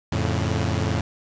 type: chord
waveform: sawtooth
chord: F augmented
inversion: none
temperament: equal with one note detuned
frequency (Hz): 87.31 / 110 / 140.28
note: F2 / A2 / C#3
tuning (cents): 0 / 0 / +21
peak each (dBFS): -21 / -21 / -24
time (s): 0.12-1.01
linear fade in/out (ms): 5
effects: resampled to 16000 Hz + 7-bit